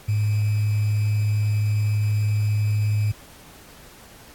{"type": "tone with sample-and-hold", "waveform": "sine", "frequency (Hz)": 105.2, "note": "G#2", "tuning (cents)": 23, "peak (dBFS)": -18, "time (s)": [0.08, 3.12], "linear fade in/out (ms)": 10, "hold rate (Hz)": 2450, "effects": ["pink hiss -47 dBFS RMS until 4.34 s", "AAC 64 kbps"]}